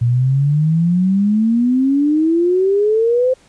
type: exponential sweep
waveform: sine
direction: up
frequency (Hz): 116.54 to 522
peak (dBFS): -11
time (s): 0.01-3.34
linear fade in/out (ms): 10
effects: pink hiss -51 dBFS RMS until 3.48 s + resampled to 22050 Hz